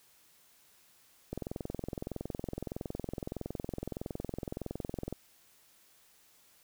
click train, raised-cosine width 2 ms, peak -23 dBFS, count 83, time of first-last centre 1.33-5.126 s, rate 21.6 Hz, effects white hiss -64 dBFS RMS until 6.63 s

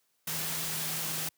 sine tone in noise, 159.9 Hz, D#3, 48 cents sharp, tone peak -43 dBFS, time 0.27-1.29 s, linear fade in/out 5 ms, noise white, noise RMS -34 dBFS, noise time 0.27-1.29 s, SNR -12 dB, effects white hiss -74 dBFS RMS until 1.37 s + high-pass 100 Hz 12 dB/octave

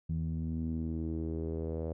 sawtooth tone with low-pass filter sweep, 80.7 Hz, E2, 36 cents flat, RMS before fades -35 dBFS, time 0.09-1.93 s, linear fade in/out 5 ms, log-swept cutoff 170 to 540 Hz, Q 3.8, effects none

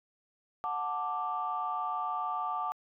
sine chord, D major, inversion first, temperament just, 734.2 / 881 / 1174.7 Hz, F#5 / A5 / D6, -14 / +2 / 0 cents, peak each -36 / -36 / -33 dBFS, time 0.64-2.72 s, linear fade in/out 0 ms, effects tanh soft clip ceiling -22 dBFS

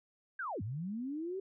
sine linear two-way sweep, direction down then up, 1654 to 92.5 to 394.2 Hz, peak -36 dBFS, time 0.39-1.4 s, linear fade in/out 5 ms, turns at 0.62 s, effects none

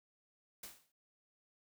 white noise with exponential decay, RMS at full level -45 dBFS, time 0.63-0.92 s, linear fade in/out 5 ms, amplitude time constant 61 ms, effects none

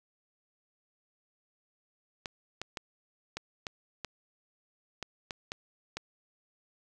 clicks, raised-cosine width 0.2 ms, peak -19 dBFS, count 10, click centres 2.258 / 2.616 / 2.772 / 3.37 / 3.668 / 4.047 / 5.027 / 5.308 / 5.519 / 5.97 s, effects none

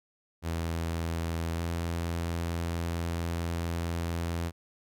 sawtooth tone with pitch glide, 83 to 84.45 Hz, E2 to E2, +12 to +42 cents, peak -26 dBFS, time 0.42-4.52 s, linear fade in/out 50 ms, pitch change +30 cents, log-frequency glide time 1.55-1.61 s, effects none

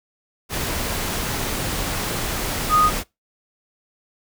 sine tone in noise, 1240 Hz, D#6, 6 cents flat, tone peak -13 dBFS, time 2.69-2.91 s, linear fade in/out 50 ms, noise pink, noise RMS -25 dBFS, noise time 0.49-3.04 s, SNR +9 dB, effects noise-tail reverb RT60 0.2 s tail -22 dB re dry

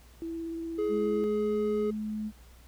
sine tone with vibrato, 330.2 Hz, E4, 3 cents sharp, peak -33 dBFS, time 0.22-1.24 s, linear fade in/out 0 ms, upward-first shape sine, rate 17 Hz, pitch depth 11 cents each way
triangle tone, 420.3 Hz, G#4, 21 cents sharp, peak -25 dBFS, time 0.78-1.91 s, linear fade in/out 10 ms
sine tone with pitch glide, 210.6 to 214.2 Hz, G#3 to A3, +24 to -46 cents, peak -31 dBFS, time 0.88-2.32 s, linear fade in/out 50 ms, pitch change +30 cents, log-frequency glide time 1.01-1.55 s
effects added 60 Hz sine -52 dBFS peak until 2.67 s + pink hiss -59 dBFS RMS until 2.67 s

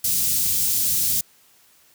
white band-stop noise, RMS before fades -21 dBFS, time 0.04-1.21 s, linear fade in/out 5 ms, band 170 to 5400 Hz, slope 12 dB/octave, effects white hiss -56 dBFS RMS until 1.94 s + high-pass 60 Hz 12 dB/octave

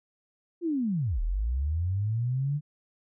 sine linear two-way sweep, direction down then up, 356.1 to 36.71 to 150.1 Hz, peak -25 dBFS, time 0.61-2.61 s, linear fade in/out 50 ms, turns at 1.21 s, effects none

